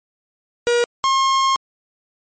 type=tone pair in turn; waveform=45% pulse; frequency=478 / 1073.1 Hz; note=A#4 / C6; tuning=+43 / +43 cents; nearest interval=octave + major second; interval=1400 cents; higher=second; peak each=-14 dBFS; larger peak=neither; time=0.67-0.84 / 1.04-1.56 s; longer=second; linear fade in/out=0 ms; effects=MP3 32 kbps